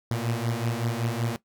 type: beating tone pair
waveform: sawtooth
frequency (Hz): 114.1 / 119.4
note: A#2 / A#2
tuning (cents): -37 / +42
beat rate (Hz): 5.3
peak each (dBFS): -25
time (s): 0.11-1.36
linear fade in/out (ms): 0
effects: noise-tail reverb RT60 0.1 s tail -17 dB re dry